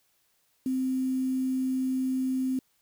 sine tone with quantisation, 260.1 Hz, C4, 10 cents flat, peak -25 dBFS, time 0.66-2.59 s, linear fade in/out 2 ms, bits 8, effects white hiss -70 dBFS RMS until 2.81 s

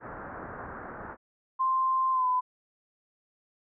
white low-pass noise, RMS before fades -41 dBFS, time 0-1.17 s, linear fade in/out 50 ms, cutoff 1600 Hz, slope 48 dB/octave
sine tone with pitch glide, 1046.5 to 1006.2 Hz, C6 to B5, 0 to +32 cents, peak -23 dBFS, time 1.59-2.41 s, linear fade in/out 20 ms, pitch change -68 cents, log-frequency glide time 2.12-2.27 s
effects none

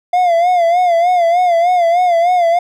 triangle tone with vibrato, 698.5 Hz, F5, in tune, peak -7 dBFS, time 0.13-2.59 s, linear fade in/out 5 ms, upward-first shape sine, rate 3.3 Hz, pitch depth 79 cents each way, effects none

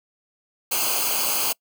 white noise with comb filter, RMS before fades -23 dBFS, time 0.71-1.53 s, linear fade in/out 10 ms, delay 0.54 ms, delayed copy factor -0.85, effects noise-tail reverb RT60 0.1 s tail -26 dB re dry

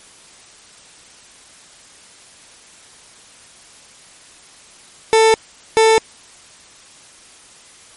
30% pulse tone pair in turn, 444.3 / 444.3 Hz, A4 / A4, +17 / +17 cents, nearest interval unison, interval 0 cents, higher neither, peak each -6 dBFS, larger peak neither, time 5.13-5.34 / 5.77-5.98 s, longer neither, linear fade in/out 0 ms, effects white hiss -44 dBFS RMS until 7.96 s + MP3 48 kbps

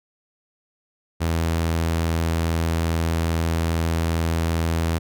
sawtooth tone, 82.41 Hz, E2, in tune, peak -16 dBFS, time 1.2-4.99 s, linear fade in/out 20 ms, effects none

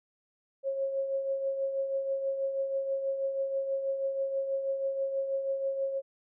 sine tone with tremolo, 543 Hz, C#5, 36 cents flat, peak -26 dBFS, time 0.63-6.02 s, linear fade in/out 50 ms, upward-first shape triangle, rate 6.2 Hz, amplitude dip 55%, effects none

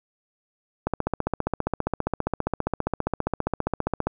click train, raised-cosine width 1 ms, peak -9 dBFS, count 49, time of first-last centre 0.87-4.07 s, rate 15 Hz, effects none

